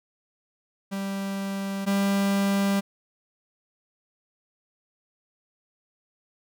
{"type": "tone pair in turn", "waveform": "45% pulse", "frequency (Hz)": [196.1, 198.04], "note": ["G3", "G3"], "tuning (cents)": [1, 18], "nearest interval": "unison", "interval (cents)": 17, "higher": "second", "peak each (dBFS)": [-28, -21], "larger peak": "second", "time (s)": [[0.91, 1.86], [1.86, 2.81]], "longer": "neither", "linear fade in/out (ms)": 20, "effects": []}